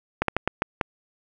slowing click train, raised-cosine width 0.5 ms, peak -6 dBFS, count 6, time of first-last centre 0.22-0.812 s, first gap 63 ms, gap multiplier 1.32, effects none

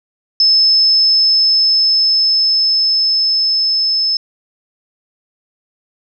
sine tone with level ramp, 5230 Hz, E8, 15 cents flat, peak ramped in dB -7 to -12 dBFS, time 0.4-4.17 s, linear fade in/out 2 ms, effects none

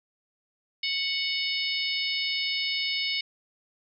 harmonic tone, 738 Hz, F#5, 5 cents flat, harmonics 3 / 4 / 5 / 6 / 7, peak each -31 / -32 / -33 / -34 / -34 dBFS, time 0.83-3.21 s, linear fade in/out 5 ms, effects none

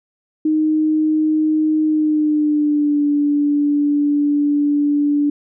sine tone with pitch glide, 310 to 290.9 Hz, D#4 to D4, -6 to -16 cents, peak -13 dBFS, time 0.45-5.3 s, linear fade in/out 5 ms, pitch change -110 cents, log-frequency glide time 1.84-3.05 s, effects none

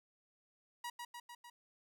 sawtooth tone with echo, 960 Hz, B5, 49 cents flat, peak -37 dBFS, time 0.84-0.9 s, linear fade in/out 5 ms, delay 150 ms, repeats 4, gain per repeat -3 dB, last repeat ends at 1.5 s, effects none

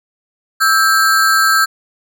square ring-modulated tone, 1449 Hz, F#6, 37 cents flat, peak -7 dBFS, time 0.6-1.66 s, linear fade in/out 20 ms, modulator 135 Hz, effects none

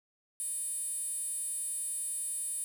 10% pulse tone with high-pass filter, 610 Hz, D#5, 34 cents flat, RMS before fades -36 dBFS, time 0.4-2.64 s, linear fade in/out 0 ms, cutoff 10000 Hz, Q 7.2, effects none

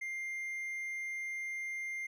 triangle tone, 2100 Hz, C7, 6 cents sharp, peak -35 dBFS, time 0.01-2.07 s, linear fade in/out 10 ms, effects none

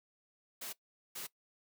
white noise bursts at uneven times, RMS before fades -43 dBFS, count 2, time 0.61-0.73 / 1.15-1.27 s, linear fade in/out 10 ms, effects noise-tail reverb RT60 0.1 s tail -19 dB re dry + high-pass 150 Hz 12 dB/octave

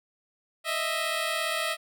10% pulse tone pair together, 622.3 / 659.7 Hz, D#5 / E5, 0 / +1 cents, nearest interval minor second, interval 101 cents, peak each -22 / -21 dBFS, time 0.64-1.77 s, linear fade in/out 50 ms, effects none

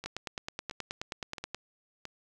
two click trains, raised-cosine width 0.2 ms, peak -23 / -18 dBFS, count 4 / 15, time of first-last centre 0.04-2.053 / 0.06-1.546 s, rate 1.49 / 9.42 Hz, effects none

